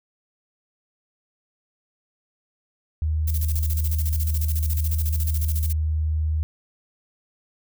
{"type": "tone", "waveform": "sine", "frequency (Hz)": 77.78, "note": "D#2", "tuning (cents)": 0, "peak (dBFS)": -20, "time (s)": [3.02, 6.43], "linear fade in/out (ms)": 0}
{"type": "noise with tremolo", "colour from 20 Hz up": "violet", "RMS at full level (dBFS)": -30, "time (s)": [3.27, 5.73], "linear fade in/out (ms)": 10, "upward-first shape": "square", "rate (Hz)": 14, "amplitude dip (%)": 75}
{"effects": []}